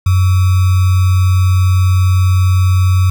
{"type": "tone with sample-and-hold", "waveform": "sine", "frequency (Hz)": 92.5, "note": "F#2", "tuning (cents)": 0, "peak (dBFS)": -7, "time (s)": [0.06, 3.1], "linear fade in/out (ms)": 5, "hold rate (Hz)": 1225, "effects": []}